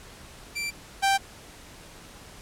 sawtooth tone pair in turn, 2349 / 783.9 Hz, D7 / G5, 0 / 0 cents, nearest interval octave + perfect fifth, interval 1900 cents, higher first, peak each -25 / -16 dBFS, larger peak second, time 0.55-0.71 / 1.02-1.18 s, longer neither, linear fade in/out 20 ms, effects pink hiss -47 dBFS RMS until 2.41 s + low-pass 11000 Hz 12 dB/octave

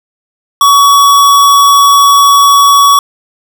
square tone, 1128 Hz, C#6, 30 cents sharp, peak -3 dBFS, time 0.61-2.99 s, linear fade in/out 2 ms, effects none

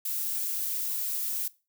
violet noise, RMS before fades -31 dBFS, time 0.05-1.48 s, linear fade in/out 5 ms, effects noise-tail reverb RT60 0.3 s tail -20 dB re dry

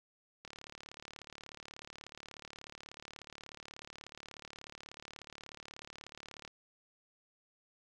click train, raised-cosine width 0.2 ms, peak -30 dBFS, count 221, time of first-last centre 0.45-6.477 s, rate 36.5 Hz, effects none

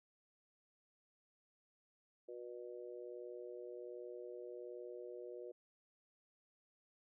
harmonic tone, 121.3 Hz, B2, 31 cents flat, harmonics 3 / 4 / 5, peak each -50 / -50 / -55 dBFS, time 2.28-5.52 s, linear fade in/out 10 ms, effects none

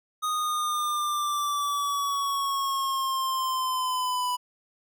square linear sweep, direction down, 1244.5 to 987.8 Hz, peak -26 dBFS, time 0.22-4.37 s, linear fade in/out 20 ms, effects none

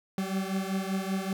40% pulse beating tone pair, 190 / 195.2 Hz, F#3 / G3, +46 / -7 cents, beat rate 5.2 Hz, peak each -30 / -32 dBFS, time 0.18-1.33 s, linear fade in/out 2 ms, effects none

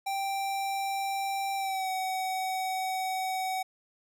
square tone with pitch glide, 784 to 752.9 Hz, G5 to F#5, 0 to +30 cents, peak -30 dBFS, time 0.06-3.63 s, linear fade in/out 10 ms, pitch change -70 cents, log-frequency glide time 1.56-1.9 s, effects none

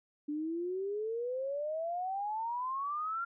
sine exponential sweep, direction up, 290.9 to 1396.9 Hz, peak -33 dBFS, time 0.28-3.25 s, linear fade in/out 10 ms, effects none

